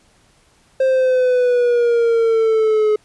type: exponential sweep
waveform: triangle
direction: down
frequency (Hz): 529 to 423.5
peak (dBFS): -10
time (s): 0.8-2.96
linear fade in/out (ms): 5
effects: pink hiss -55 dBFS RMS until 3.04 s + resampled to 24000 Hz